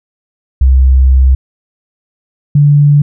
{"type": "tone pair in turn", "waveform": "sine", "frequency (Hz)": [65.41, 145.32], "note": ["C2", "D3"], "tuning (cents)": [0, -18], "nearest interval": "octave + major second", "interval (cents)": 1382, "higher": "second", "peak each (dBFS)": -3, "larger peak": "neither", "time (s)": [[0.61, 1.35], [2.55, 3.02]], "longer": "first", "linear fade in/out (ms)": 5, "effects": []}